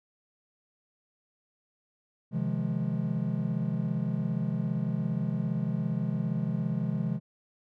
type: chord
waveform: triangle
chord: F minor seventh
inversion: second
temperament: just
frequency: 130.96 / 157.15 / 174.61 / 209.5 Hz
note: C3 / Eb3 / F3 / Ab3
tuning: +2 / +18 / 0 / +15 cents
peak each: -31 dBFS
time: 2.31-7.2 s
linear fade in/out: 50 ms
effects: none